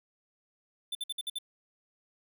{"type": "tone bursts", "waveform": "square", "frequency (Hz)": 3537, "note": "A7", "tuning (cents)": 8, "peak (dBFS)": -33, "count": 6, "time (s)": [0.92, 1.386], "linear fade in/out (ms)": 5, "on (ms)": 31, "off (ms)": 56, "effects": []}